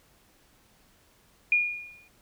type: tone with exponential decay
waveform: sine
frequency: 2433 Hz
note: D#7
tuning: 39 cents flat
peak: -17 dBFS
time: 1.52-2.08 s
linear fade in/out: 2 ms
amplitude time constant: 120 ms
effects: pink hiss -62 dBFS RMS until 2.21 s